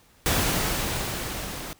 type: noise with level ramp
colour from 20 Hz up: pink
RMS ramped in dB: -22 to -36 dBFS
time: 0.26-1.73 s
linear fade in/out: 0 ms
effects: pink hiss -58 dBFS RMS until 1.79 s